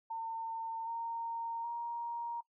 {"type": "tone with pitch steps", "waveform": "sine", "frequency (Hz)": [906, 922.4, 939], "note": ["A#5", "A#5", "A#5"], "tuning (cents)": [-50, -19, 12], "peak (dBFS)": -36, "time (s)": [0.1, 2.41], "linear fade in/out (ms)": 10, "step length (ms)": 770, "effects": ["noise-tail reverb RT60 0.1 s tail -20 dB re dry"]}